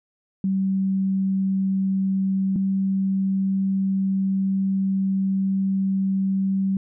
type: tone pair in turn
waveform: sine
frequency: 192.2 / 192.93 Hz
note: G3 / G3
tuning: -34 / -27 cents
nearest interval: unison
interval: 7 cents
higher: second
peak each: -19 dBFS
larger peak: neither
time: 0.44-2.56 / 2.56-6.77 s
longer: second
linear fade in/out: 2 ms
effects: none